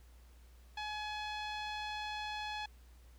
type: tone with low-pass filter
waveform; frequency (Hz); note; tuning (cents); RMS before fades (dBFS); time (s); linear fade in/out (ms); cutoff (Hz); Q
sawtooth; 846; G#5; +32; -41; 0.77-2.66; 5; 3800; 2
effects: added 60 Hz sine -56 dBFS peak until 3.18 s + pink hiss -68 dBFS RMS until 3.18 s